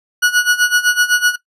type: tone with tremolo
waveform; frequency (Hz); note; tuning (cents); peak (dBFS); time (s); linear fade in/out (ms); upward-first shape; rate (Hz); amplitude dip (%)
40% pulse; 1463; F#6; -20; -8; 0.22-1.36; 10; sine; 7.9; 85
effects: noise-tail reverb RT60 0.1 s tail -17 dB re dry + resampled to 32000 Hz